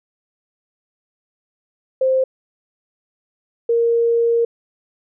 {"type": "tone pair in turn", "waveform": "sine", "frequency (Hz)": [523.3, 466], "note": ["C5", "A#4"], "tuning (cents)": [0, -1], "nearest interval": "major second", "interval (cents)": 201, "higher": "first", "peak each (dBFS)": -13, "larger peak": "neither", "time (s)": [[2.01, 2.24], [3.69, 4.45]], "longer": "second", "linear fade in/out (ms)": 5, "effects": []}